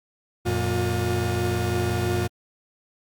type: tone cluster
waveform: 35% pulse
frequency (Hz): 89.9 / 115.8 / 356.6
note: F#2 / A#2 / F4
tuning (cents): -49 / -11 / +36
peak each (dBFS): -25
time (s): 0.45-2.28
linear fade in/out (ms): 20
effects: Opus 48 kbps